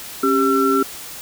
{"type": "tone cluster", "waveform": "sine", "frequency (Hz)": [273.3, 394.4, 1347], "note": ["C#4", "G4", "E6"], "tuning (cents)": [-24, 11, 37], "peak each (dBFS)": -18, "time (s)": [0.23, 0.83], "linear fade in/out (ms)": 5, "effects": ["white hiss -34 dBFS RMS until 1.21 s"]}